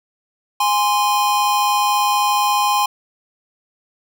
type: tone pair together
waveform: square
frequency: 826 / 1040.7 Hz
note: G#5 / C6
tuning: -10 / -10 cents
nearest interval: major third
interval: 400 cents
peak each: -18 dBFS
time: 0.6-2.86 s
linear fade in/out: 5 ms
effects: none